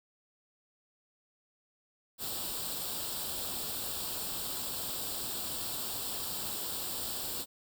white noise with comb filter, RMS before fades -37 dBFS, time 2.18-7.46 s, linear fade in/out 50 ms, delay 0.24 ms, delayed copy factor +0.7, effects none

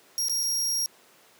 sawtooth tone with dropouts, 5610 Hz, F8, 7 cents sharp, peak -22 dBFS, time 0.18-0.86 s, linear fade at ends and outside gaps 0 ms, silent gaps 0.284-0.296 / 0.432-0.436 s, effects pink hiss -56 dBFS RMS until 1.39 s + high-pass 300 Hz 12 dB/octave

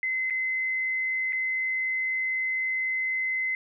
sine tone with dropouts, 2051 Hz, C7, 35 cents flat, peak -25 dBFS, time 0.03-3.55 s, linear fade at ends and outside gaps 1 ms, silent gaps 0.3-0.306 / 1.324-1.33 s, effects none

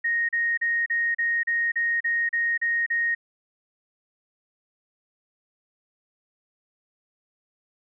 sine tone bursts, 1864.7 Hz, A#6, in tune, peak -21 dBFS, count 11, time 0.04-3.15 s, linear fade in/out 10 ms, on 250 ms, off 36 ms, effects none

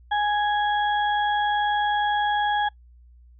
harmonic tone, 830.6 Hz, G#5, in tune, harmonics 1 / 2 / 4, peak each -21 / -27 / -33 dBFS, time 0.11-2.69 s, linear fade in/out 10 ms, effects noise-tail reverb RT60 0.1 s tail -23 dB re dry + added 60 Hz sine -48 dBFS peak until 3.39 s

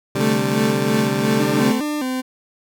20% pulse chord, C suspended second, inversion none, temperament just, 130.81 / 147.16 / 196.22 Hz, C3 / D3 / G3, 0 / +4 / +2 cents, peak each -19 dBFS, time 0.15-1.72 s, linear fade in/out 5 ms
35% pulse tone with tremolo, 220 Hz, A3, in tune, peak -15 dBFS, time 0.2-1.8 s, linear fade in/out 2 ms, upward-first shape sine, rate 2.9 Hz, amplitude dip 65%
40% pulse tone with vibrato, 277.2 Hz, C#4, in tune, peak -20 dBFS, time 1.39-2.22 s, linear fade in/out 20 ms, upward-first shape square, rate 2.4 Hz, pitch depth 130 cents each way
effects none

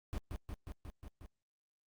brown noise with echo, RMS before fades -38 dBFS, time 0.13-0.18 s, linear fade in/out 0 ms, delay 180 ms, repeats 6, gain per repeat -2 dB, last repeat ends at 1.26 s, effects Opus 48 kbps

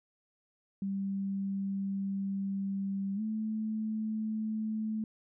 sine tone with pitch glide, 196 to 217.5 Hz, G3 to A3, 0 to -20 cents, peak -31 dBFS, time 0.82-5.04 s, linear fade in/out 2 ms, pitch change +180 cents, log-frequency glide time 3.15-3.21 s, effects none

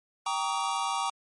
square chord, Eb dominant seventh, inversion first, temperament equal with one note detuned, 784 / 932.3 / 1136.6 / 1244.5 Hz, G5 / Bb5 / Db6 / Eb6, 0 / 0 / +43 / 0 cents, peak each -34 / -33 / -33 / -37 dBFS, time 0.26-1.1 s, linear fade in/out 5 ms, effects MP3 48 kbps

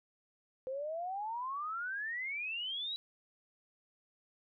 sine exponential sweep, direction up, 510 to 3951 Hz, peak -36 dBFS, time 0.67-2.96 s, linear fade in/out 0 ms, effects none

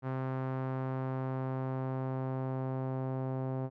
sawtooth tone with low-pass filter sweep, 131.2 Hz, C3, 5 cents sharp, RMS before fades -35 dBFS, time 0.02-3.7 s, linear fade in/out 50 ms, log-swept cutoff 1300 to 760 Hz, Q 1.2, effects none

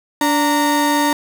35% pulse tone pair together, 290.5 / 923 Hz, D4 / A#5, -19 / -17 cents, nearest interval octave + minor sixth, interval 2002 cents, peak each -15 dBFS, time 0.21-1.13 s, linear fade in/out 2 ms, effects none

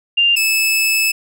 sine / sawtooth tone pair in turn, 2794 / 2611 Hz, F7 / E7, 0 / -17 cents, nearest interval minor second, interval 117 cents, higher first, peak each -10 dBFS, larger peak neither, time 0.17-0.36 / 0.36-1.12 s, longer second, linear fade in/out 10 ms, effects none

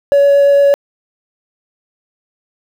triangle tone with vibrato, 564 Hz, C#5, 30 cents sharp, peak -3 dBFS, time 0.12-0.74 s, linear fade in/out 0 ms, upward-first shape triangle, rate 8.7 Hz, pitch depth 8 cents each way, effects tanh soft clip ceiling -1 dBFS + 7-bit

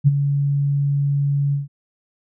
sine tone with ADSR envelope, 141.6 Hz, C#3, 37 cents sharp, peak -7 dBFS, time 0.04-1.68 s, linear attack 33 ms, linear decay 27 ms, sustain -9 dB, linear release 150 ms, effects none

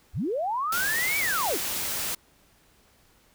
sine linear two-way sweep, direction up then down, 38.32 to 2319 to 179.2 Hz, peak -25 dBFS, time 0.13-1.59 s, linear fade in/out 50 ms, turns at 1.18 s
white noise, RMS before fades -30 dBFS, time 0.72-2.15 s, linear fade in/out 5 ms
effects pink hiss -61 dBFS RMS until 3.34 s

